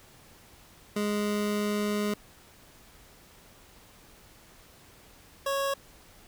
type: tone pair in turn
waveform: 25% pulse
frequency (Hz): 207.7 / 551.8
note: G#3 / C#5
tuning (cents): 0 / -8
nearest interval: octave + perfect fourth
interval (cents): 1692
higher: second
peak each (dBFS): -23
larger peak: neither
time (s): 0.96-2.14 / 5.46-5.74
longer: first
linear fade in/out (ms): 5
effects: pink hiss -55 dBFS RMS until 6.27 s